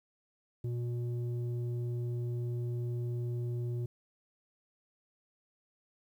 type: tone with low-pass filter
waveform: square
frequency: 120.3 Hz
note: B2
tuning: 45 cents flat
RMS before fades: -35 dBFS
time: 0.64-3.86 s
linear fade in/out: 5 ms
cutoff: 270 Hz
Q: 3.2
effects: 11-bit